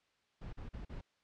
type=noise bursts; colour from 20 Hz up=brown; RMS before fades=-45 dBFS; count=4; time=0.41-1.013 s; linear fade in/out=10 ms; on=120 ms; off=41 ms; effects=white hiss -75 dBFS RMS until 1.23 s + low-pass 4000 Hz 12 dB/octave